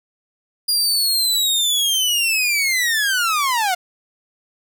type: linear sweep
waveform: sawtooth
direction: down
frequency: 4857 to 698.5 Hz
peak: -13 dBFS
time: 0.68-3.75 s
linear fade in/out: 10 ms
effects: none